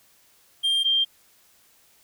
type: tone pair in turn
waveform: triangle / sine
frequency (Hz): 3191 / 3180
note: G7 / G7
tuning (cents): +30 / +24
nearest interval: unison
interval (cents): 6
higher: first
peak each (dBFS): -18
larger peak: neither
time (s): 0.63-0.84 / 0.84-1.05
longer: neither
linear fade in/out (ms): 20
effects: white hiss -59 dBFS RMS until 2.03 s